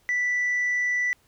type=tone; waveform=sine; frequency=1972 Hz; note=B6; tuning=3 cents flat; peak=-20 dBFS; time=0.09-1.13 s; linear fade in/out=0 ms; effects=tanh soft clip ceiling -20 dBFS + pink hiss -63 dBFS RMS until 1.27 s